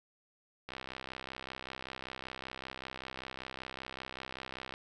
click train, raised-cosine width 0.3 ms, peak -25 dBFS, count 265, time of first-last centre 0.69-4.739 s, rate 65.2 Hz, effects none

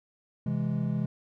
triangle chord, C augmented, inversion none, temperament equal, 130.81 / 164.81 / 207.7 Hz, C3 / E3 / G#3, 0 / 0 / 0 cents, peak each -29 dBFS, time 0.46-1.06 s, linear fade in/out 5 ms, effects none

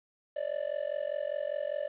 triangle tone with amplitude modulation, 587.3 Hz, D5, in tune, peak -25 dBFS, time 0.36-1.88 s, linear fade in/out 10 ms, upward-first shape sine, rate 45 Hz, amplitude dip 100%, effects resampled to 8000 Hz + 10-bit

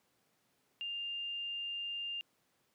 sine tone, 2801 Hz, F7, 4 cents sharp, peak -37 dBFS, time 0.81-2.21 s, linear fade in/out 0 ms, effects pink hiss -75 dBFS RMS until 2.74 s + high-pass 150 Hz 12 dB/octave

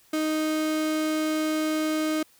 35% pulse tone, 311.1 Hz, D#4, in tune, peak -22 dBFS, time 0.13-2.23 s, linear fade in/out 5 ms, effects white hiss -59 dBFS RMS until 2.39 s

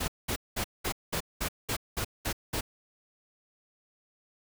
pink noise bursts, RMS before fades -31 dBFS, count 10, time 0-2.61 s, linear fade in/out 10 ms, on 81 ms, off 200 ms, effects none

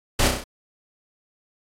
pink noise with echo, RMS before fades -19 dBFS, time 0.19-0.28 s, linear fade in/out 5 ms, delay 32 ms, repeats 5, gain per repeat -4 dB, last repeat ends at 0.44 s, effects low-pass 11000 Hz 12 dB/octave + AAC 48 kbps

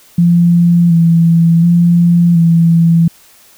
sine tone with vibrato, 169.5 Hz, E3, 49 cents sharp, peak -5 dBFS, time 0.18-3.08 s, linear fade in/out 5 ms, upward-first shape square, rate 0.69 Hz, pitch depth 27 cents each way, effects white hiss -44 dBFS RMS until 3.57 s

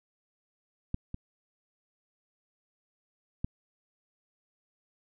clicks, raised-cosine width 5 ms, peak -18 / -24 / -18 dBFS, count 3, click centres 0.944 / 1.144 / 3.445 s, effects none

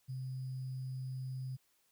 sine tone with sample-and-hold, 130.1 Hz, C3, 9 cents flat, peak -38 dBFS, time 0.08-1.57 s, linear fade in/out 20 ms, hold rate 4900 Hz, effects white hiss -74 dBFS RMS until 1.91 s

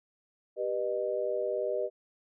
sine chord, G augmented, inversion none, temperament just, 392 / 490 / 612.5 Hz, G4 / B4 / D#5, 0 / -14 / -27 cents, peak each -34 / -33 / -32 dBFS, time 0.56-1.9 s, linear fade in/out 50 ms, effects none

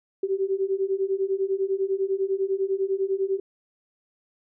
sine beating tone pair, 381.2 / 391.2 Hz, G4 / G4, -48 / -4 cents, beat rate 10 Hz, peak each -26 / -25 dBFS, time 0.23-3.4 s, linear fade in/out 5 ms, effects none

